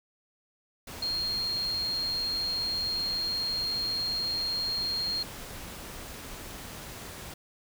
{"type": "tone in noise", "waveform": "sine", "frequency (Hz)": 4232, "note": "C8", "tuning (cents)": 19, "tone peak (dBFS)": -28, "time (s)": [1.02, 5.23], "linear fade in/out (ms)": 5, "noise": "pink", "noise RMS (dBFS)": -42, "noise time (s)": [0.87, 7.34], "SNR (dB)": 11, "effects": []}